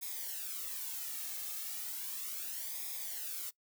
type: noise with flanger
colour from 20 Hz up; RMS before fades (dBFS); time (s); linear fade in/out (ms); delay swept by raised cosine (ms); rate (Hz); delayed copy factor
blue; -41; 0.01-3.51; 20; 0.68 to 2.08; 0.35; -0.7
effects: noise-tail reverb RT60 0.1 s tail -21 dB re dry